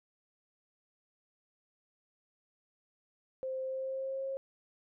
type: tone with pitch glide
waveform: sine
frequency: 523.3 to 538.6 Hz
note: C5 to C#5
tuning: 0 to -50 cents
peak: -34 dBFS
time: 3.43-4.37 s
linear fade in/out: 0 ms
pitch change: +50 cents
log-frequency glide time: 3.62-4.25 s
effects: none